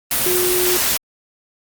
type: tone in noise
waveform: sine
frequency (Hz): 361.2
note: F#4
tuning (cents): -42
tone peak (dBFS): -18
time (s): 0.26-0.77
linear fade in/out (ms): 2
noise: white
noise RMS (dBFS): -18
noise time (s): 0.11-0.97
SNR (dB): -3
effects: Opus 32 kbps